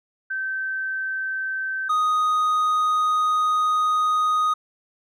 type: tone pair in turn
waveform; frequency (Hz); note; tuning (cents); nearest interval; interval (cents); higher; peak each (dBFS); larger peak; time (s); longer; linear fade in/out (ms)
sine / triangle; 1547 / 1245.1; G6 / D#6; -23 / +1; major third; 376; first; -24 / -16; second; 0.3-1.89 / 1.89-4.54; second; 10
effects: none